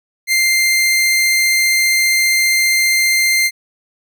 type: tone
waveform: sawtooth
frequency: 2095 Hz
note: C7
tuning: 2 cents sharp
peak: -8 dBFS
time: 0.27-3.51 s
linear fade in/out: 50 ms
effects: none